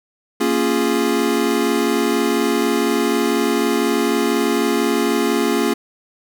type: chord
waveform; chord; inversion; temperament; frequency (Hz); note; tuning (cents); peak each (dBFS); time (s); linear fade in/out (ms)
square; Bb minor seventh; none; equal; 233.1 / 277.2 / 349.2 / 415.3; Bb3 / Db4 / F4 / Ab4; 0 / 0 / 0 / 0; -22; 0.4-5.74; 10
effects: none